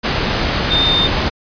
sine tone in noise, 3624 Hz, A#7, 50 cents flat, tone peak -13 dBFS, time 0.7-1.08 s, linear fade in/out 20 ms, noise pink, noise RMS -17 dBFS, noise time 0.03-1.3 s, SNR +1 dB, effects resampled to 11025 Hz

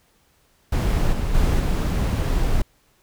brown noise with level steps, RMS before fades -19 / -23 / -18 / -20 dBFS, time 0.72-2.62 s, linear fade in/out 5 ms, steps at 1.12 / 1.34 / 1.59 s, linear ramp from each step 10 ms, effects pink hiss -61 dBFS RMS until 3.02 s

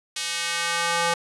square tone with high-pass filter sweep, 170.1 Hz, F3, 45 cents flat, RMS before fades -25 dBFS, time 0.16-1.14 s, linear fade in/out 5 ms, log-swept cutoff 3300 to 700 Hz, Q 0.88, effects resampled to 24000 Hz

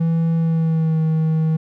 triangle tone with pitch glide, 164.8 to 159 Hz, E3 to D#3, 0 to +38 cents, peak -13 dBFS, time 0-1.57 s, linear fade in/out 10 ms, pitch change -62 cents, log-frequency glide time 0.36-1.01 s, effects none

